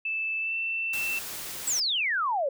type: tone with pitch glide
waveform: sine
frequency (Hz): 2634 to 2675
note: E7 to E7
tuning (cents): -2 to +25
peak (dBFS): -27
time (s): 0.05-1.19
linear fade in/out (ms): 5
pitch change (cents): +27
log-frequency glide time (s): 0.4-0.55
type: noise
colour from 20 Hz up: white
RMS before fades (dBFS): -37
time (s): 0.93-1.8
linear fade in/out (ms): 5
type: exponential sweep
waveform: sine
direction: down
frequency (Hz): 8060 to 522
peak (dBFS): -24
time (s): 1.67-2.49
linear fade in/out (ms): 5
effects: none